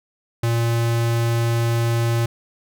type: tone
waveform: square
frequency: 116.54 Hz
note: A#2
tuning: in tune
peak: -18 dBFS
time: 0.43-2.26 s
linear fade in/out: 5 ms
effects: none